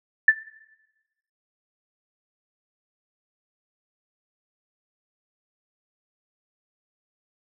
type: tone with exponential decay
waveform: sine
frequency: 1760 Hz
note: A6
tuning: in tune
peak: -7 dBFS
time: 0.28-0.37 s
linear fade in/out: 5 ms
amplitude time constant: 18 ms
effects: noise-tail reverb RT60 1.0 s tail -17 dB re dry